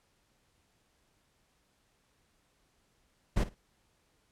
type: noise with echo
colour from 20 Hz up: brown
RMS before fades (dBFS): -27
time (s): 3.36-3.44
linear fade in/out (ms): 10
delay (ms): 54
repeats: 2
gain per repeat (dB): -15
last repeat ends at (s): 3.548
effects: pink hiss -72 dBFS RMS until 4.31 s + low-pass 11000 Hz 12 dB/octave